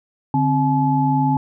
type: tone cluster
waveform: sine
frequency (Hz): 145.3 / 263.7 / 856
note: D3 / C4 / A5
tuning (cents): -18 / +14 / -48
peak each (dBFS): -19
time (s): 0.34-1.37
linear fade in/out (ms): 2
effects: none